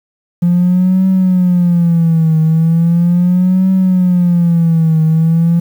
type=tone with vibrato; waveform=triangle; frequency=173 Hz; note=F3; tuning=16 cents flat; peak=-4 dBFS; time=0.42-5.6 s; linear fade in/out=10 ms; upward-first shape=triangle; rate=0.38 Hz; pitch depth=160 cents each way; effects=tanh soft clip ceiling -4 dBFS + 7-bit